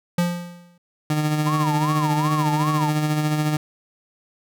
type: tone with exponential decay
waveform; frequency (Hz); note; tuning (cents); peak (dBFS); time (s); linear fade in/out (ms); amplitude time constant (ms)
square; 174.61; F3; 0; -16; 0.18-0.78; 5; 130
type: tone with tremolo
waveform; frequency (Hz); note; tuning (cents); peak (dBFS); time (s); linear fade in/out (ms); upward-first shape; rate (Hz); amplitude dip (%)
30% pulse; 151.9; D#3; -41; -15; 1.1-3.57; 2; sine; 14; 40
type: tone with vibrato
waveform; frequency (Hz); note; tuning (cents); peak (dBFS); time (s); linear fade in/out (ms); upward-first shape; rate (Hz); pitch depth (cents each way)
sine; 987.8; B5; 0; -23; 1.46-2.9; 10; sine; 2.6; 220
effects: none